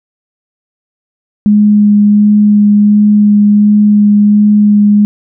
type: tone with vibrato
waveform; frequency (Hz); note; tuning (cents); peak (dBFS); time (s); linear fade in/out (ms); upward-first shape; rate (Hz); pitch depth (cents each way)
sine; 207.7; G#3; 0; -3; 1.46-5.05; 0; sine; 1.4; 10
effects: none